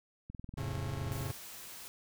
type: click train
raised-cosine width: 5 ms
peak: -32 dBFS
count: 20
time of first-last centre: 0.3-1.209 s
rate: 20.9 Hz
type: chord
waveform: 45% pulse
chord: F augmented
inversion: none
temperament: just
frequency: 87.31 / 109.13 / 136.42 Hz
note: F2 / A2 / C#3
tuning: 0 / -14 / -27 cents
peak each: -41 / -41 / -39 dBFS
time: 0.57-1.32 s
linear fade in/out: 10 ms
type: noise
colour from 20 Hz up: white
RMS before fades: -48 dBFS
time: 1.12-1.88 s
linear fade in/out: 0 ms
effects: none